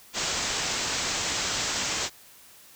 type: low-pass noise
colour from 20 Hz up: white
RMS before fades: -29 dBFS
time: 0.13-2.1 s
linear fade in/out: 50 ms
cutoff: 7800 Hz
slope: 96 dB/octave
effects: white hiss -52 dBFS RMS until 2.75 s